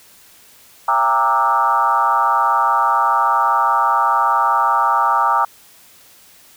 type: tone with frequency modulation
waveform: sine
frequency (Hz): 1051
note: C6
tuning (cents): +7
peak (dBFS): -12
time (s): 0.88-5.45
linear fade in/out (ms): 5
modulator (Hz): 125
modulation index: 2.3
effects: white hiss -47 dBFS RMS until 6.56 s